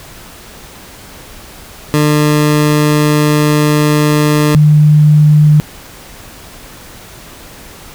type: tone pair in turn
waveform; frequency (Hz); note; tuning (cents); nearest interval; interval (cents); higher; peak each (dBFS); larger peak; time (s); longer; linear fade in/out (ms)
20% pulse / sine; 150 / 150.68; D3 / D3; +37 / +45; unison; 8; second; -3; neither; 1.94-4.55 / 4.55-5.6; first; 0
effects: pink hiss -34 dBFS RMS until 7.94 s